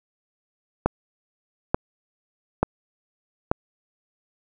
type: click train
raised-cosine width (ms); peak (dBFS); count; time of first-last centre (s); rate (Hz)
1; -4; 4; 0.86-3.515; 1.13
effects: none